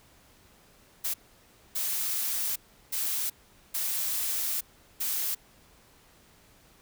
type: noise bursts at uneven times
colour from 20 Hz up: blue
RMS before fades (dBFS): -30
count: 5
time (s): 1.04-1.14 / 1.75-2.56 / 2.92-3.3 / 3.74-4.61 / 5-5.35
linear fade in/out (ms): 10
effects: pink hiss -59 dBFS RMS until 6.81 s